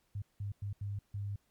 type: tone bursts at uneven times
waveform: sine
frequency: 101 Hz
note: G#2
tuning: 48 cents flat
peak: -35 dBFS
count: 5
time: 0.15-0.22 / 0.4-0.52 / 0.62-0.73 / 0.81-0.99 / 1.14-1.36 s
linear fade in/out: 5 ms
effects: pink hiss -75 dBFS RMS until 1.5 s + MP3 96 kbps